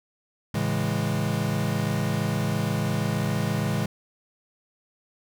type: chord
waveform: square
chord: A major seventh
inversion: none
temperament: equal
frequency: 110 / 138.59 / 164.81 / 207.7 Hz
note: A2 / C#3 / E3 / G#3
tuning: 0 / 0 / 0 / 0 cents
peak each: -30 dBFS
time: 0.54-3.86 s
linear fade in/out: 5 ms
effects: none